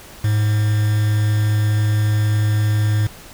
triangle tone with quantisation, 106.2 Hz, G#2, 39 cents sharp, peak -12 dBFS, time 0.24-3.07 s, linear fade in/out 5 ms, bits 5, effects pink hiss -40 dBFS RMS until 3.33 s

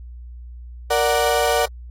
35% pulse chord, Bb augmented, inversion none, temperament equal, 466.2 / 587.3 / 740 Hz, Bb4 / D5 / F#5, 0 / 0 / 0 cents, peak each -19 dBFS, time 0.9-1.66 s, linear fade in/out 10 ms, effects added 60 Hz sine -34 dBFS peak until 1.9 s + AAC 48 kbps

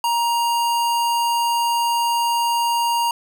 square tone, 940 Hz, A#5, 14 cents sharp, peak -18 dBFS, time 0.04-3.11 s, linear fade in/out 2 ms, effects none

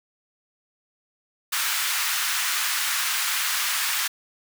pink high-pass noise, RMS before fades -25 dBFS, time 1.52-4.08 s, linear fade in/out 10 ms, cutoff 1200 Hz, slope 24 dB/octave, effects none

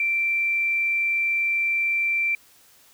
sine tone, 2349 Hz, D7, in tune, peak -20 dBFS, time 0-2.35 s, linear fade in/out 2 ms, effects white hiss -55 dBFS RMS until 2.93 s

